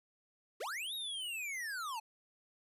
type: linear two-way sweep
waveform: square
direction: up then down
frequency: 329.6 to 3827 to 837 Hz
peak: -39 dBFS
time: 0.6-2 s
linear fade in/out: 10 ms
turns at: 0.94 s
effects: resampled to 32000 Hz